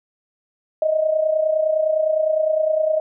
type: tone with amplitude modulation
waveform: sine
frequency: 626 Hz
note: D#5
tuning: 10 cents sharp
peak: -13 dBFS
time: 0.82-3 s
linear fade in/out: 2 ms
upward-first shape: sine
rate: 29.8 Hz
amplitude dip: 65%
effects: none